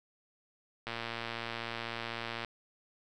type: click train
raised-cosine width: 0.3 ms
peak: -21 dBFS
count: 184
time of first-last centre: 0.87-2.448 s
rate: 116 Hz
effects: none